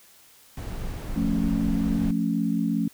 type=noise; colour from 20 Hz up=brown; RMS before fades=-31 dBFS; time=0.57-2.11 s; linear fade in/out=2 ms
type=chord; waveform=sine; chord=F augmented; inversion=none; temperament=equal; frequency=174.61 / 220 / 277.2 Hz; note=F3 / A3 / C#4; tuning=0 / 0 / 0 cents; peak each=-27 / -25 / -27 dBFS; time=1.16-2.88 s; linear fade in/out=5 ms
effects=white hiss -54 dBFS RMS until 2.93 s